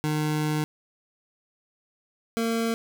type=tone pair in turn; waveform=25% pulse; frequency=152.5 / 228.3 Hz; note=D#3 / A#3; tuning=-34 / -36 cents; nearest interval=perfect fifth; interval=698 cents; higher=second; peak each=-20 dBFS; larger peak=neither; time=0.04-0.64 / 2.37-2.74 s; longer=first; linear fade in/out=0 ms; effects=none